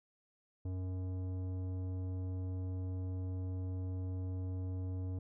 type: tone with tanh clipping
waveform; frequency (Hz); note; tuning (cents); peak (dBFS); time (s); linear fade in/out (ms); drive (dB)
sine; 92.5; F#2; 0; -38; 0.65-5.19; 5; 13
effects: none